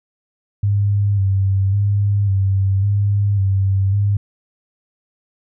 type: tone with vibrato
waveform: sine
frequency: 99.2 Hz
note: G2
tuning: 21 cents sharp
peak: -13 dBFS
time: 0.63-4.17 s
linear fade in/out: 5 ms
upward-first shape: square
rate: 0.91 Hz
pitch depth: 38 cents each way
effects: none